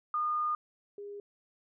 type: tone pair in turn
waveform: sine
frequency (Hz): 1220 / 407.1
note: D#6 / G#4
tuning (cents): -34 / -35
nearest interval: octave + perfect fifth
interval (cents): 1901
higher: first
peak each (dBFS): -28 / -40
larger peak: first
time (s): 0.14-0.55 / 0.98-1.2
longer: first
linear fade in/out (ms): 2
effects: none